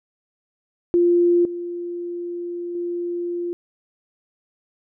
sine tone with level steps, 348.1 Hz, F4, 6 cents flat, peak -13 / -26 / -23 dBFS, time 0.94-3.53 s, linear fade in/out 0 ms, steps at 1.45 / 2.75 s, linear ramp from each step 2 ms, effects none

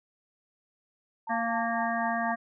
sine tone with tremolo, 897 Hz, A5, 33 cents sharp, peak -30 dBFS, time 1.27-2.32 s, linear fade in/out 5 ms, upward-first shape triangle, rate 4.1 Hz, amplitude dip 95%
harmonic tone, 231.3 Hz, A#3, 13 cents flat, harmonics 1 / 3 / 5 / 7 / 8, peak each -33 / -30 / -35 / -35 / -36 dBFS, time 1.29-2.36 s, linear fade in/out 20 ms
effects none

